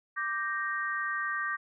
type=chord; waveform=sine; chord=G minor; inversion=second; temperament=equal; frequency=1174.7 / 1568 / 1864.7 Hz; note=D6 / G6 / Bb6; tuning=0 / 0 / 0 cents; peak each=-34 dBFS; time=0.16-1.57 s; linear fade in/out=20 ms; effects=none